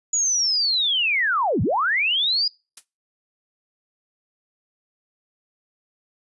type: linear two-way sweep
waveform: sine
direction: down then up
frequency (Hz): 6900 to 80.5 to 4967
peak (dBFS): -18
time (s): 0.13-2.48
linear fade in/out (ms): 5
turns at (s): 1.62
type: noise with exponential decay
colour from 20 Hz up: blue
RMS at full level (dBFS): -31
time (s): 2.77-2.85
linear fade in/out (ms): 5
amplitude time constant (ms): 16
effects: noise-tail reverb RT60 0.3 s tail -25 dB re dry + resampled to 24000 Hz